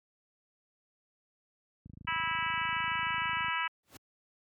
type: click train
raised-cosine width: 5 ms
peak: -34 dBFS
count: 44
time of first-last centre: 1.86-3.483 s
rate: 26.5 Hz
type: harmonic tone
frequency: 327.3 Hz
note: E4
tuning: 12 cents flat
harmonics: 3 / 4 / 5 / 6 / 7 / 8 / 9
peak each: -35 / -36 / -37 / -38 / -38 / -39 / -40 dBFS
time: 2.07-3.68 s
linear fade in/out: 10 ms
type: noise with exponential growth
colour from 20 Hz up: pink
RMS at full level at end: -44 dBFS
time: 3.83-3.97 s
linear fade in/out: 5 ms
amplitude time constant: 29 ms
effects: high-pass 80 Hz 12 dB/octave + MP3 96 kbps